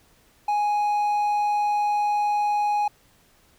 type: tone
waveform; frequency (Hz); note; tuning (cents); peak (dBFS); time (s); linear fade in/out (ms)
triangle; 830.6; G#5; 0; -18; 0.48-2.88; 5
effects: pink hiss -59 dBFS RMS until 3.58 s